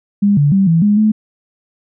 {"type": "tone with pitch steps", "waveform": "sine", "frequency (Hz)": [202.6, 144.5, 194.3, 165, 206.8, 215.2], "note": ["G#3", "D3", "G3", "E3", "G#3", "A3"], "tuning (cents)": [-43, -28, -15, 2, -7, -38], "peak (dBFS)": -8, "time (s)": [0.22, 1.12], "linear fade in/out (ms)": 10, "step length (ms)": 150, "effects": []}